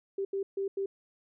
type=tone bursts at uneven times; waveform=sine; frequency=392 Hz; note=G4; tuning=in tune; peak=-29 dBFS; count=4; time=0.18-0.25 / 0.33-0.43 / 0.57-0.68 / 0.77-0.86 s; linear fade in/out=5 ms; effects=none